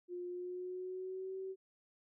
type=tone with pitch glide; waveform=sine; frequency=355.4 to 380.9 Hz; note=F4 to G4; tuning=+30 to -50 cents; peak=-40 dBFS; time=0.08-1.56 s; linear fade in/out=50 ms; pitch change=+120 cents; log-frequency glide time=0.28-1.37 s; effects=none